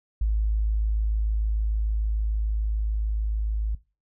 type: tone with level ramp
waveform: sine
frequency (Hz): 53.4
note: G#1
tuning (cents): +49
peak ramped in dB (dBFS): -20 to -23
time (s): 0.21-3.75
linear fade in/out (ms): 5
effects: noise-tail reverb RT60 0.3 s tail -20 dB re dry